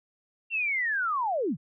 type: linear sweep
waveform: sine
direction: down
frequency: 2753 to 113.8 Hz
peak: -25 dBFS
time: 0.5-1.57 s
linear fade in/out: 50 ms
effects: none